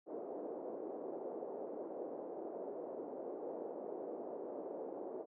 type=band-pass noise; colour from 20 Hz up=pink; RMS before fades=-45 dBFS; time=0.06-5.26 s; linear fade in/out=50 ms; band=350 to 610 Hz; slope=24 dB/octave; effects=none